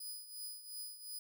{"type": "tone with tremolo", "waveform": "10% pulse", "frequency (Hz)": 4978, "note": "D#8", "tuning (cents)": 0, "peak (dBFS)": -35, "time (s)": [0, 1.19], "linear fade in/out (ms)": 5, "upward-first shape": "triangle", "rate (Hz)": 2.8, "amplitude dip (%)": 75, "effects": []}